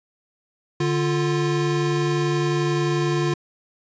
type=tone pair together; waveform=square; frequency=146.83 / 349.2 Hz; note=D3 / F4; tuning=0 / 0 cents; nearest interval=octave + minor third; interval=1500 cents; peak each=-23 dBFS; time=0.8-3.34 s; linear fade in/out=5 ms; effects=resampled to 16000 Hz